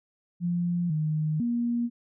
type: tone with pitch steps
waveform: sine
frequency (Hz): 174.2 / 154.4 / 237.5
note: F3 / D#3 / A#3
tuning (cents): -4 / -13 / +33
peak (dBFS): -24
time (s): 0.4-1.9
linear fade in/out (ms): 50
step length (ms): 500
effects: none